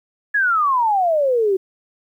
sine exponential sweep, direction down, 1717 to 370 Hz, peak -14 dBFS, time 0.34-1.57 s, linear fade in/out 10 ms, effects 9-bit

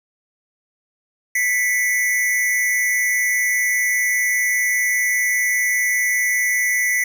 square tone pair together, 1985 / 2190 Hz, B6 / C#7, +8 / -22 cents, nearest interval major second, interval 170 cents, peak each -18 / -25 dBFS, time 1.35-7.04 s, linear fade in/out 5 ms, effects none

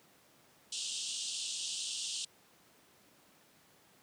pink band-pass noise, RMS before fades -39 dBFS, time 0.72-2.25 s, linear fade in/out 5 ms, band 2800 to 9100 Hz, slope 96 dB/octave, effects pink hiss -64 dBFS RMS until 4.02 s + high-pass 150 Hz 12 dB/octave

